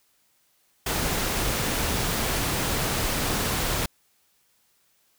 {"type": "noise", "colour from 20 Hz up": "pink", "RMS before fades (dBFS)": -26, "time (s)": [0.86, 3.86], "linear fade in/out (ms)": 5, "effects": ["white hiss -66 dBFS RMS until 5.18 s"]}